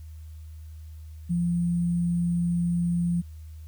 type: tone with sample-and-hold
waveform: sine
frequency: 172.7 Hz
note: F3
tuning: 19 cents flat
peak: -22 dBFS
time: 1.29-3.22 s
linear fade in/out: 20 ms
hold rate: 8820 Hz
effects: added 78 Hz sine -39 dBFS peak until 3.67 s + white hiss -63 dBFS RMS until 3.67 s